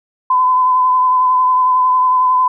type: tone with vibrato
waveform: sine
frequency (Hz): 1014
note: B5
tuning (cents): +45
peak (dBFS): -9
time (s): 0.3-2.48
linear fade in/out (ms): 5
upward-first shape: sine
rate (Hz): 11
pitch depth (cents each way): 20
effects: none